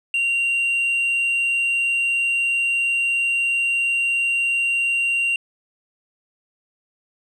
sine tone, 2763 Hz, F7, 19 cents flat, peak -15 dBFS, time 0.14-5.36 s, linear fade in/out 2 ms, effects tanh soft clip ceiling -17 dBFS

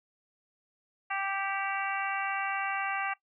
harmonic tone with a mistuned harmonic, 392 Hz, G4, in tune, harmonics 2 / 3 / 4 / 5 / 6 / 7, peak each -34 / -36 / -37 / -38 / -39 / -39 dBFS, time 1.1-3.14 s, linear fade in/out 10 ms, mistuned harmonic 6, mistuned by -36 cents, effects noise-tail reverb RT60 0.1 s tail -18 dB re dry

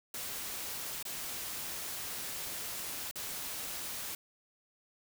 white noise with dropouts, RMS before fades -40 dBFS, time 0.14-4.15 s, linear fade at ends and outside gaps 2 ms, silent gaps 1.027-1.052 / 3.112-3.157 s, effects none

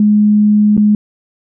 sine tone with dropouts, 209.6 Hz, G#3, 16 cents sharp, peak -6 dBFS, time 0-0.95 s, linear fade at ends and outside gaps 2 ms, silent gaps 0.768-0.777 s, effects none

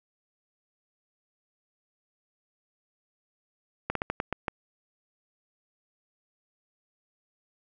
slowing click train, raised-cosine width 0.5 ms, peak -13 dBFS, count 7, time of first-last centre 3.9-4.482 s, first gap 53 ms, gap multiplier 1.24, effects none

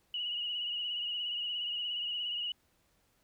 sine tone with vibrato, 2906 Hz, F#7, 32 cents flat, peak -33 dBFS, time 0.14-2.52 s, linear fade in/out 2 ms, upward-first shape sine, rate 17 Hz, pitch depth 41 cents each way, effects pink hiss -72 dBFS RMS until 3.23 s

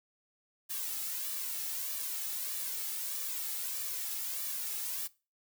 blue noise with flanger, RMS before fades -37 dBFS, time 0.69-5.08 s, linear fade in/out 20 ms, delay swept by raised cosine 1.7 to 2.35 ms, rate 1.6 Hz, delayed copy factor +0.65, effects noise-tail reverb RT60 0.3 s tail -20 dB re dry

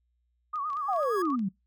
sine tone with vibrato, 1174.7 Hz, D6, in tune, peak -29 dBFS, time 0.53-1.36 s, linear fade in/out 10 ms, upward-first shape sine, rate 8.7 Hz, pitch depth 110 cents each way
clicks, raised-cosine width 0.2 ms, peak -35 dBFS, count 10, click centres 0.558 / 0.702 / 0.732 / 0.77 / 0.933 / 0.963 / 1.031 / 1.254 / 1.303 / 1.393 s
45% pulse tone with exponential growth, 1661.2 Hz, G#6, in tune, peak -36 dBFS, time 0.62-1.22 s, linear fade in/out 2 ms, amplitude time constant 130 ms
sine exponential sweep, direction down, 830.6 to 179.8 Hz, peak -26 dBFS, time 0.88-1.49 s, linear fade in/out 10 ms
effects noise-tail reverb RT60 0.2 s tail -26 dB re dry + added 60 Hz sine -70 dBFS peak until 1.66 s

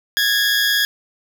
20% pulse tone pair together, 1655.2 / 1772 Hz, G#6 / A6, -6 / +12 cents, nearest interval minor second, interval 118 cents, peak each -11 / -18 dBFS, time 0.17-0.85 s, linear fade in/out 0 ms, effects none

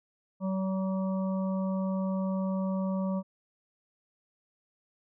harmonic tone with a mistuned harmonic, 190 Hz, F#3, 46 cents sharp, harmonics 1 / 3 / 5 / 6, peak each -28 / -36 / -43 / -45 dBFS, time 0.4-3.23 s, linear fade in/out 50 ms, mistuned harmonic 6, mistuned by +18 cents, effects none

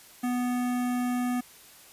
square tone with notch filter, 246.8 Hz, B3, 1 cent flat, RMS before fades -28 dBFS, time 0.23-1.41 s, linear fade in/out 10 ms, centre 4300 Hz, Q 0.81, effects white hiss -52 dBFS RMS until 1.92 s + resampled to 32000 Hz

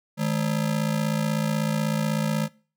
square ring-modulated tone, 184.7 Hz, F#3, 3 cents flat, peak -20 dBFS, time 0.17-2.49 s, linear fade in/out 50 ms, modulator 28.1 Hz, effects noise-tail reverb RT60 0.4 s tail -22 dB re dry

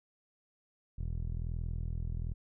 15% pulse tone with low-pass filter, 41.2 Hz, E1, in tune, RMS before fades -36 dBFS, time 0.98-2.34 s, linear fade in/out 10 ms, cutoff 140 Hz, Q 0.52, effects none

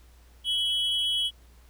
triangle tone pair together, 2998 / 3293 Hz, F#7 / G#7, +22 / -15 cents, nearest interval major second, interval 163 cents, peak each -26 / -25 dBFS, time 0.44-1.31 s, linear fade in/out 50 ms, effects added 60 Hz sine -52 dBFS peak until 1.69 s + pink hiss -61 dBFS RMS until 1.69 s

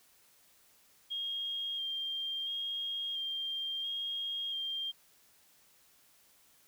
sine tone with vibrato, 3220 Hz, G7, 46 cents sharp, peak -34 dBFS, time 1.1-4.92 s, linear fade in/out 20 ms, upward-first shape square, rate 0.73 Hz, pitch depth 17 cents each way, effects white hiss -65 dBFS RMS until 6.67 s

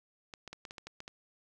clicks, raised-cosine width 0.2 ms, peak -27 dBFS, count 9, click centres 0.338 / 0.477 / 0.53 / 0.652 / 0.709 / 0.782 / 0.87 / 1.004 / 1.079 s, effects none

